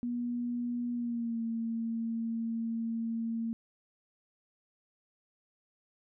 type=tone with pitch glide; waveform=sine; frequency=241.2 to 228.2 Hz; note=B3 to A#3; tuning=-41 to -37 cents; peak=-31 dBFS; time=0.03-3.53 s; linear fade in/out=0 ms; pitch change=-96 cents; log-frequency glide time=0.93-1.41 s; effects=none